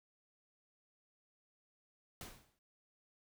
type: noise with exponential decay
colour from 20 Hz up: pink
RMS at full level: -45 dBFS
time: 2.21-2.59 s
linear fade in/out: 1 ms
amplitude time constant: 81 ms
effects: none